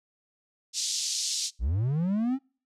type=band-pass noise; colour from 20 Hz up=white; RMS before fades=-30 dBFS; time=0.73-1.51 s; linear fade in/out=50 ms; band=4000 to 7000 Hz; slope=24 dB/octave
type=linear sweep; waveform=triangle; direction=up; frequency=49.3 to 274.7 Hz; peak=-22 dBFS; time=1.59-2.39 s; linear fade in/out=50 ms
effects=noise-tail reverb RT60 0.4 s tail -26 dB re dry + low-pass 11000 Hz 12 dB/octave